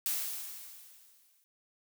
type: noise with exponential decay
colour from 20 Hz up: blue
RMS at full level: -31 dBFS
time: 0.06-1.44 s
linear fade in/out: 0 ms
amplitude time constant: 300 ms
effects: none